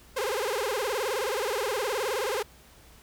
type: tone with vibrato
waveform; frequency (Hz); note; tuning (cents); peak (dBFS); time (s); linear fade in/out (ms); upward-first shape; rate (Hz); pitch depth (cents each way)
sawtooth; 463.7; A#4; -9; -23; 0.16-2.43; 10; sine; 19; 260
effects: added 60 Hz sine -57 dBFS peak until 3.02 s + pink hiss -55 dBFS RMS until 3.02 s